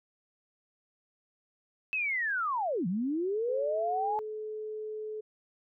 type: linear two-way sweep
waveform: sine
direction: down then up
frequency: 2637 to 164.81 to 862 Hz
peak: -28 dBFS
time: 1.93-4.19 s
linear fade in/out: 0 ms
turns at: 2.87 s
type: tone with pitch glide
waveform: sine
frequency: 435.4 to 430.2 Hz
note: A4 to A4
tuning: -18 to -39 cents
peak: -35 dBFS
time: 3.48-5.21 s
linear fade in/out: 10 ms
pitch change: -21 cents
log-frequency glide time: 3.67-4.24 s
effects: none